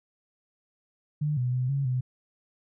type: tone with pitch steps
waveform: sine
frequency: 149.6 / 124.6 / 126.8 / 138.7 / 126.9 Hz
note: D3 / B2 / B2 / C#3 / B2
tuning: +32 / +16 / +46 / +1 / +47 cents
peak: -24 dBFS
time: 1.21-2.01 s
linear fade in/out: 10 ms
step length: 160 ms
effects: none